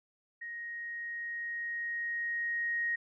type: tone with level ramp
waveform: sine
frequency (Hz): 1875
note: A#6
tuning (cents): +10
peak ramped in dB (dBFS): -39 to -29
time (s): 0.41-2.96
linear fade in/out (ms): 10
effects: none